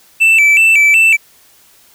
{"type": "tone with vibrato", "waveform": "triangle", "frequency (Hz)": 2482, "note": "D#7", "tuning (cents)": -5, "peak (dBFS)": -4, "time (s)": [0.2, 1.17], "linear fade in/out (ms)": 20, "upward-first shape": "square", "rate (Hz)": 2.7, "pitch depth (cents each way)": 120, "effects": ["white hiss -47 dBFS RMS until 1.94 s"]}